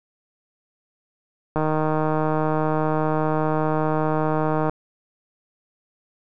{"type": "click train", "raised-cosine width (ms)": 1, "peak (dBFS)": -9, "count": 487, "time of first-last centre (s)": [1.56, 4.695], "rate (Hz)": 155, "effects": []}